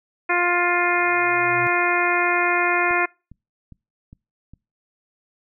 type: harmonic tone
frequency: 351.6 Hz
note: F4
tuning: 12 cents sharp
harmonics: 1 / 2 / 3 / 4 / 5 / 6 / 7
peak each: -25 / -25 / -25 / -25 / -25 / -25 / -25 dBFS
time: 0.29-3.06 s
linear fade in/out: 10 ms
type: tone with exponential growth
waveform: sine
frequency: 123.47 Hz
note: B2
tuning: in tune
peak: -29 dBFS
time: 0.7-1.67 s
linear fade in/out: 0 ms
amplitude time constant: 210 ms
type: click train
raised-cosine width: 5 ms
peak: -30 dBFS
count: 5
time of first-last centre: 2.91-4.536 s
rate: 2.46 Hz
effects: noise-tail reverb RT60 0.3 s tail -25 dB re dry